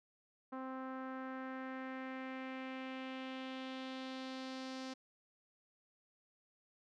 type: tone with low-pass filter sweep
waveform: sawtooth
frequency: 261.6 Hz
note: C4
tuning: in tune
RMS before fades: -45 dBFS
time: 0.52-4.94 s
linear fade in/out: 10 ms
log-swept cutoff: 1200 to 5200 Hz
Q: 2.2
effects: none